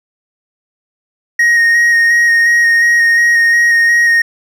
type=tone with vibrato; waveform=triangle; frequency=1870 Hz; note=A#6; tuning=5 cents sharp; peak=-5 dBFS; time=1.39-4.22 s; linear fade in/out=5 ms; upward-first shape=square; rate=2.8 Hz; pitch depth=13 cents each way; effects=none